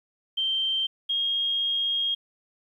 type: tone pair in turn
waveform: sine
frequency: 3136 / 3252 Hz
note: G7 / G#7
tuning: 0 / -37 cents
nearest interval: minor second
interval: 63 cents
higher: second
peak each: -23 dBFS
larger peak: neither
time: 0.37-0.87 / 1.09-2.15 s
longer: second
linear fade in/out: 10 ms
effects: 10-bit